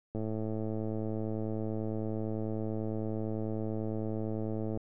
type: click train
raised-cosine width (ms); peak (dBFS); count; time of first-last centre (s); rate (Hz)
2; -23; 505; 0.15-4.774; 109
effects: none